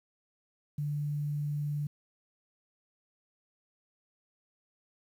sine tone with quantisation, 146.83 Hz, D3, in tune, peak -30 dBFS, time 0.78-1.87 s, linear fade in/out 5 ms, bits 10, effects none

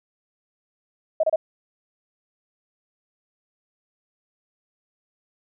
sine tone bursts, 634 Hz, D#5, 32 cents sharp, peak -16 dBFS, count 3, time 1.2-1.36 s, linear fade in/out 5 ms, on 34 ms, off 29 ms, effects none

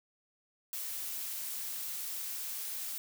blue noise, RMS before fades -39 dBFS, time 0.73-2.98 s, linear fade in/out 0 ms, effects none

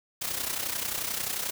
white noise with amplitude modulation, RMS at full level -29 dBFS, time 0.21-1.51 s, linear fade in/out 10 ms, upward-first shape sine, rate 31.3 Hz, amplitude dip 65%, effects none

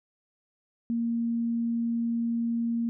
sine tone, 232.7 Hz, A#3, 3 cents flat, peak -25 dBFS, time 0.9-2.89 s, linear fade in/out 0 ms, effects none

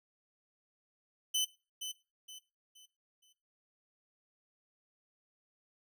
sawtooth tone with echo, 3031 Hz, F#7, 41 cents sharp, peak -26 dBFS, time 1.34-1.45 s, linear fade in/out 10 ms, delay 470 ms, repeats 4, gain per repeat -9 dB, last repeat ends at 3.33 s, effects noise-tail reverb RT60 0.3 s tail -17 dB re dry

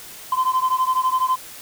sine beating tone pair, 1025 / 1037 Hz, C6 / C6, -36 / -16 cents, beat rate 12 Hz, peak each -18 / -19 dBFS, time 0.32-1.36 s, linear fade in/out 5 ms, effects tanh soft clip ceiling -13 dBFS + white hiss -39 dBFS RMS until 1.61 s

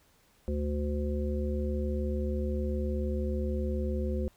harmonic tone, 73.42 Hz, D2, in tune, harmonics 1 / 3 / 5 / 7, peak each -30 / -35 / -37 / -38 dBFS, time 0.48-4.28 s, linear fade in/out 0 ms, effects pink hiss -65 dBFS RMS until 4.36 s

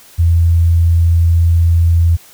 sine tone, 84.1 Hz, E2, 35 cents sharp, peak -7 dBFS, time 0.18-2.17 s, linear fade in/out 20 ms, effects white hiss -42 dBFS RMS until 2.33 s

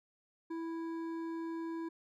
sine tone with hard clipping, 329.6 Hz, E4, in tune, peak -39 dBFS, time 0.5-1.89 s, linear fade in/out 10 ms, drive 9 dB, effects none

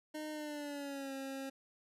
25% pulse tone with pitch glide, 306.6 to 270 Hz, D#4 to C#4, -25 to -45 cents, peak -37 dBFS, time 0.14-1.5 s, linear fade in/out 10 ms, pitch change -220 cents, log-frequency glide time 0.31-1.13 s, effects resampled to 32000 Hz

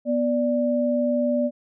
sine tone pair together, 245.3 / 587.3 Hz, B3 / D5, -12 / 0 cents, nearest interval octave + minor third, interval 1512 cents, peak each -22 dBFS, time 0.05-1.51 s, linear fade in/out 50 ms, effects none

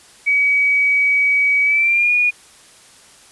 sine tone with pitch glide, 2270 to 2447 Hz, C#7 to D#7, +41 to -29 cents, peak -12 dBFS, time 0.26-2.31 s, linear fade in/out 20 ms, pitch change +130 cents, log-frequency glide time 1.63-2.13 s, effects white hiss -46 dBFS RMS until 3.31 s + resampled to 24000 Hz

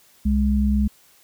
sine tone pair together, 65.41 / 207.7 Hz, C2 / G#3, 0 / 0 cents, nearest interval octave + minor sixth, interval 2000 cents, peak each -19 dBFS, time 0.25-0.88 s, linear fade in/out 10 ms, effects white hiss -55 dBFS RMS until 1.23 s

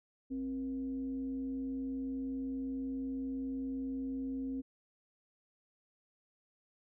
sine tone with frequency modulation, 265.1 Hz, C4, 23 cents sharp, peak -35 dBFS, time 0.3-4.62 s, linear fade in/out 20 ms, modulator 211 Hz, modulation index 0.31, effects none

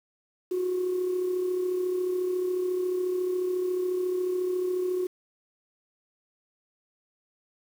sine tone with amplitude modulation, 364.9 Hz, F#4, 24 cents flat, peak -22 dBFS, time 0.51-5.07 s, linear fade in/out 10 ms, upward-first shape sine, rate 34.1 Hz, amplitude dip 45%, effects tanh soft clip ceiling -20 dBFS + 8-bit

